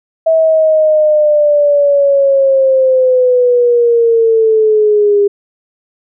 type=linear sweep; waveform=sine; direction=down; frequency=650 to 402.8 Hz; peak=-6 dBFS; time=0.26-5.28 s; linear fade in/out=10 ms; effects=none